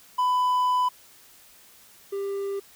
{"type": "tone pair in turn", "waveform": "triangle", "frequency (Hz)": [999, 396.5], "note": ["B5", "G4"], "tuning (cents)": [20, 20], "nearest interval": "octave + major third", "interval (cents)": 1600, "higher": "first", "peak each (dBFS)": [-18, -25], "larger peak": "first", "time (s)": [[0.18, 0.89], [2.12, 2.6]], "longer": "first", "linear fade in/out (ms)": 10, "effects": ["white hiss -53 dBFS RMS until 2.75 s"]}